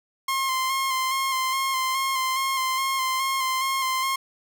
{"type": "tone with vibrato", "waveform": "sawtooth", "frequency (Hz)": 1058, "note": "C6", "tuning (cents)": 19, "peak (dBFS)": -19, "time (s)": [0.28, 4.16], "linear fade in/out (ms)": 5, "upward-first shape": "square", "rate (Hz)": 2.4, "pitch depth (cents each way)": 24, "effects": []}